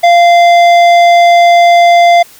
triangle tone with tanh clipping, 692 Hz, F5, 16 cents flat, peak -4 dBFS, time 0.03-2.23 s, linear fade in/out 10 ms, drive 17 dB, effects white hiss -38 dBFS RMS until 2.39 s

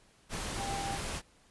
sine tone in noise, 793 Hz, G5, 20 cents sharp, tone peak -36 dBFS, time 0.56-0.99 s, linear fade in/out 50 ms, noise pink, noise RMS -37 dBFS, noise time 0.29-1.22 s, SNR -2 dB, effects pink hiss -64 dBFS RMS until 1.5 s + resampled to 24000 Hz

